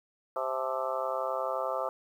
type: harmonic tone with a mistuned harmonic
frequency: 131.4 Hz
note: C3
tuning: 8 cents sharp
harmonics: 3 / 4 / 5 / 6 / 7 / 8 / 9 / 10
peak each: -43 / -34 / -35 / -44 / -38 / -42 / -36 / -40 dBFS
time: 0.36-1.89 s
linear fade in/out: 2 ms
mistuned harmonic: 7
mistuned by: -84 cents
effects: 10-bit